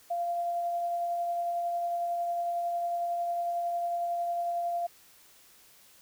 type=tone with tremolo; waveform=sine; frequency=692 Hz; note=F5; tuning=16 cents flat; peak=-27 dBFS; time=0.1-4.87 s; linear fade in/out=10 ms; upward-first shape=triangle; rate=11 Hz; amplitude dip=25%; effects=white hiss -58 dBFS RMS until 6.01 s